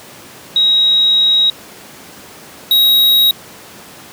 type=tone pair in turn; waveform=sine / square; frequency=3810 / 3810 Hz; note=A#7 / A#7; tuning=+37 / +37 cents; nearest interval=unison; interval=0 cents; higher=neither; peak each=-8 dBFS; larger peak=neither; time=0.56-1.5 / 2.71-3.31 s; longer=first; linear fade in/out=2 ms; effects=pink hiss -36 dBFS RMS until 4.12 s + high-pass 150 Hz 12 dB/octave